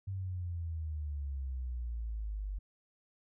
sine exponential sweep, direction down, 98 to 48.06 Hz, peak -35 dBFS, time 0.07-2.59 s, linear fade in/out 10 ms, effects none

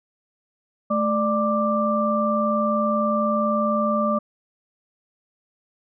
sine tone cluster, 217.4 / 593 / 1179 Hz, A3 / D5 / D6, -21 / +17 / +6 cents, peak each -23 dBFS, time 0.9-4.19 s, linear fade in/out 10 ms, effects none

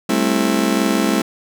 35% pulse chord, A minor seventh, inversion third, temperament just, 198 / 220 / 264 / 330 Hz, G3 / A3 / C4 / E4, +18 / 0 / +16 / +2 cents, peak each -19 dBFS, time 0.09-1.22 s, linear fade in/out 5 ms, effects none

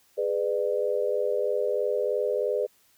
sine chord, G# diminished, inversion none, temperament just, 415.3 / 498.4 / 598 Hz, G#4 / B4 / D5, 0 / +16 / +31 cents, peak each -28 / -27 / -29 dBFS, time 0.17-2.67 s, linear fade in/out 20 ms, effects white hiss -63 dBFS RMS until 2.97 s

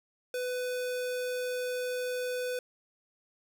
square tone, 499.3 Hz, B4, 19 cents sharp, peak -32 dBFS, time 0.34-2.59 s, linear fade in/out 2 ms, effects none

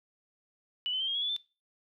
sine tone with pitch steps, 2960 / 3050 / 3143 / 3239 / 3338 / 3440 / 3545 Hz, F#7 / G7 / G7 / G#7 / G#7 / A7 / A7, 0 / -48 / +4 / -44 / +8 / -40 / +12 cents, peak -29 dBFS, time 0.86-1.364 s, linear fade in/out 0 ms, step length 72 ms, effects noise-tail reverb RT60 0.3 s tail -19 dB re dry

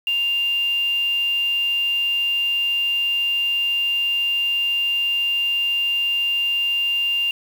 sine tone with quantisation, 2794 Hz, F7, in tune, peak -18 dBFS, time 0.07-7.31 s, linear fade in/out 2 ms, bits 6, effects none

